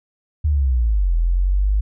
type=linear two-way sweep; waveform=sine; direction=down then up; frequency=77.78 to 41.2 to 51.9 Hz; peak=-14 dBFS; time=0.44-1.81 s; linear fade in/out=10 ms; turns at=1.15 s; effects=none